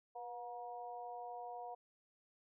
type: tone with amplitude modulation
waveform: sine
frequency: 720 Hz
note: F#5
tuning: 47 cents flat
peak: -40 dBFS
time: 0.15-1.75 s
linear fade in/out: 10 ms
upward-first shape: sine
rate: 232 Hz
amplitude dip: 100%
effects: none